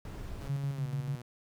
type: noise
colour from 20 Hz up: brown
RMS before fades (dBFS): -41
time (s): 0.05-0.48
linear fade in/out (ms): 2
type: tone with pitch glide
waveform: sawtooth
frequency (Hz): 138.59 to 121.35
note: C#3 to B2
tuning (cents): 0 to -30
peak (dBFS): -39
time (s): 0.41-1.22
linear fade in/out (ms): 5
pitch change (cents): -230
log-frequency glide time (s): 0.73-0.88
type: tone with tremolo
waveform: sine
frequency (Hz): 140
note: C#3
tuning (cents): +18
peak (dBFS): -30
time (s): 0.49-1.16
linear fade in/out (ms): 10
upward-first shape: square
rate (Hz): 6.8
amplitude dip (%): 50
effects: none